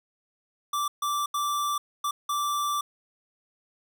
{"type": "tone bursts at uneven times", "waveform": "square", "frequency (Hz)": 1170, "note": "D6", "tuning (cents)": -7, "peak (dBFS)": -26, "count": 5, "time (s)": [[0.73, 0.88], [1.02, 1.26], [1.34, 1.78], [2.04, 2.11], [2.29, 2.81]], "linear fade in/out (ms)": 5, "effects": []}